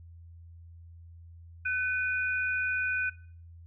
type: tone pair together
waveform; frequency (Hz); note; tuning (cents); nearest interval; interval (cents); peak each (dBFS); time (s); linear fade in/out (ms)
sine; 1509.6 / 2464; F#6 / D#7; +34 / -17; minor sixth; 849; -29 / -31; 1.65-3.1; 10
effects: noise-tail reverb RT60 0.5 s tail -19 dB re dry + added 84 Hz sine -47 dBFS peak until 3.66 s